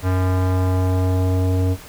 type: tone with low-pass filter sweep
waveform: square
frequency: 92.5 Hz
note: F#2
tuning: in tune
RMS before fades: -18 dBFS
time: 0.02-1.77 s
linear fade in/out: 50 ms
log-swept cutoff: 1500 to 500 Hz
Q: 1.2
effects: pink hiss -40 dBFS RMS until 1.88 s